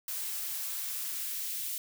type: noise with high-pass filter sweep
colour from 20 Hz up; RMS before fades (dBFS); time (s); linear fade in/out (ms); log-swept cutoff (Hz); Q
blue; -36; 0.08-1.78; 2; 380 to 2600; 0.9
effects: none